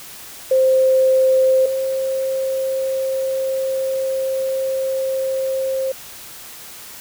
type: tone pair in turn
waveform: sine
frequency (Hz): 523.3 / 530.3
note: C5 / C5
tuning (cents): 0 / +23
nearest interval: unison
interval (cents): 23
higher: second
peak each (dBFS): -11 / -18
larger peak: first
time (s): 0.51-1.66 / 1.66-5.92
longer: second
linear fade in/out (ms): 5
effects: white hiss -37 dBFS RMS until 7 s